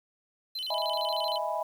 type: tone with vibrato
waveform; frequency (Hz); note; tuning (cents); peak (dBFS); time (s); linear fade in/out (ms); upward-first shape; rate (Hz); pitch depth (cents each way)
triangle; 3520; A7; 0; -31; 0.55-1.38; 5; square; 13; 260
type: chord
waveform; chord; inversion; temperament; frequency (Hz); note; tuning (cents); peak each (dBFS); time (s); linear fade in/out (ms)
sine; E major seventh; third; equal; 622.3 / 659.3 / 830.6 / 987.8; D#5 / E5 / G#5 / B5; 0 / 0 / 0 / 0; -34; 0.7-1.63; 5
effects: 9-bit